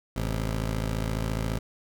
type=tone pair together; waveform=15% pulse; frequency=54.53 / 129.7 Hz; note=A1 / C3; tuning=-15 / -15 cents; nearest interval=octave + minor third; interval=1500 cents; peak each=-21 / -30 dBFS; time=0.16-1.59 s; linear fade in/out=5 ms; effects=none